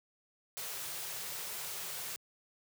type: band-stop noise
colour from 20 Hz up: white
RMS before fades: -41 dBFS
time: 0.57-2.16 s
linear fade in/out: 0 ms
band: 190 to 340 Hz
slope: 96 dB/octave
effects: high-pass 100 Hz 12 dB/octave